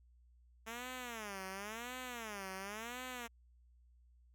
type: tone with vibrato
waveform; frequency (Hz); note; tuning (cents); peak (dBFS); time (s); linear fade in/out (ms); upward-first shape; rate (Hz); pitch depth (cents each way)
5% pulse; 219.8; A3; -2; -32; 0.66-3.28; 20; sine; 0.94; 260
effects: added 60 Hz sine -63 dBFS peak until 4.34 s